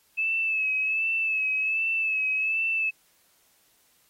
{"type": "tone with vibrato", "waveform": "sine", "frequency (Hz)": 2605, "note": "E7", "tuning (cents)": -21, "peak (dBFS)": -23, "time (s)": [0.17, 2.91], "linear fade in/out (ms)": 20, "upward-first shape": "sine", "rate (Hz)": 1.3, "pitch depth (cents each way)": 42, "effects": ["white hiss -64 dBFS RMS until 4.09 s", "AAC 48 kbps"]}